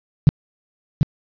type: tone with echo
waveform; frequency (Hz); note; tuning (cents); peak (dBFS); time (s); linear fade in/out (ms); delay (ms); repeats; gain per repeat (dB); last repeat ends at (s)
sine; 146.83; D3; 0; -6; 0.27-0.29; 0; 740; 1; -4; 1.03
effects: resampled to 11025 Hz + 7-bit